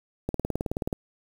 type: click train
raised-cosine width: 2 ms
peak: -14 dBFS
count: 13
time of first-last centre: 0.29-0.928 s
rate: 18.8 Hz
effects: 7-bit